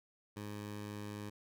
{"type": "tone", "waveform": "15% pulse", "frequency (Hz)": 103.83, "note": "G#2", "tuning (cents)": 0, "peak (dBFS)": -36, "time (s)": [0.36, 1.3], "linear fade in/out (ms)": 10, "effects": []}